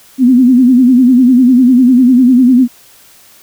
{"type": "tone with vibrato", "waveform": "sine", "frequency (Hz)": 251.4, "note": "B3", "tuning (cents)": 31, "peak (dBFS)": -3, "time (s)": [0.18, 2.68], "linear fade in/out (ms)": 50, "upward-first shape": "sine", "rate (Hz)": 10, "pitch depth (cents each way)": 94, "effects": ["white hiss -42 dBFS RMS until 3.42 s"]}